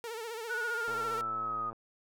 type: tone with vibrato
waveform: sawtooth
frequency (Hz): 454.8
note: A#4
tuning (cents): -43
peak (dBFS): -34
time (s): 0.04-1.21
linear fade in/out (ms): 0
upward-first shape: sine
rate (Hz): 15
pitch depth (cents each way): 81
type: exponential sweep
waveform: sine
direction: down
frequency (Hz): 1480 to 1234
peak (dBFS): -32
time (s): 0.49-1.71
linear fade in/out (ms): 20
type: click train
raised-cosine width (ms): 1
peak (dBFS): -33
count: 97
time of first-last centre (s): 0.88-1.73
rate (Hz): 113
effects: none